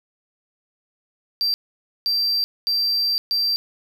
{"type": "tone bursts at uneven times", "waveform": "triangle", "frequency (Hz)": 4701, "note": "D8", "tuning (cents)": 1, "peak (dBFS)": -17, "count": 4, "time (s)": [[1.41, 1.54], [2.06, 2.44], [2.67, 3.18], [3.31, 3.56]], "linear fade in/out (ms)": 0, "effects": []}